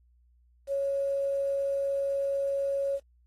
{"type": "tone with quantisation", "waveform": "sine", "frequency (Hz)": 554, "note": "C#5", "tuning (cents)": -1, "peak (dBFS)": -26, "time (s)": [0.67, 3], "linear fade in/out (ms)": 50, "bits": 9, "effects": ["added 60 Hz sine -60 dBFS peak until 3.26 s", "AAC 32 kbps"]}